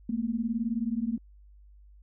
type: beating tone pair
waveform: sine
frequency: 220 / 239 Hz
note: A3 / A#3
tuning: 0 / +43 cents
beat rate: 19 Hz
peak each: -30 dBFS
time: 0.09-1.18 s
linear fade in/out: 5 ms
effects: added 50 Hz sine -51 dBFS peak until 2.02 s